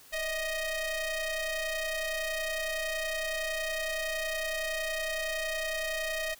sawtooth ring-modulated tone, 622.3 Hz, D#5, in tune, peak -24 dBFS, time 0.12-6.35 s, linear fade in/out 20 ms, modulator 1260 Hz, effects white hiss -55 dBFS RMS until 6.39 s

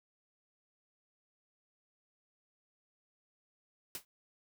white noise with exponential decay, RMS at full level -37 dBFS, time 3.95-4.05 s, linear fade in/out 1 ms, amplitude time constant 21 ms, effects none

